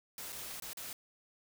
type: noise with dropouts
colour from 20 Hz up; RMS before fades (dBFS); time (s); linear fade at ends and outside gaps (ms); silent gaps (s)
white; -44; 0.18-0.93; 1; 0.322-0.326 / 0.6-0.622 / 0.732-0.771
effects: none